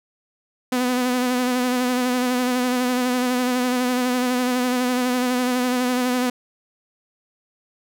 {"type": "tone with vibrato", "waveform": "sawtooth", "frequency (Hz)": 250, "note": "B3", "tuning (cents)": 21, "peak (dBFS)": -15, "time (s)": [0.72, 6.3], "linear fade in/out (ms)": 5, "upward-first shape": "sine", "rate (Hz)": 12, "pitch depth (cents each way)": 32, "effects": []}